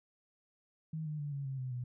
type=tone with pitch steps; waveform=sine; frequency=158.2 / 151.84 / 145.74 / 139.89 / 134.26 / 128.87 / 123.69 Hz; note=D#3 / D#3 / D3 / C#3 / C3 / C3 / B2; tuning=+29 / -42 / -13 / +16 / +45 / -26 / +3 cents; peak=-36 dBFS; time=0.93-1.84 s; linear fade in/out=5 ms; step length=130 ms; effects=none